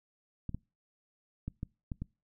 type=clicks; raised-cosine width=5 ms; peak=-24 dBFS; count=6; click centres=0.493 / 0.546 / 1.48 / 1.631 / 1.918 / 2.02 s; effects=noise-tail reverb RT60 0.3 s tail -25 dB re dry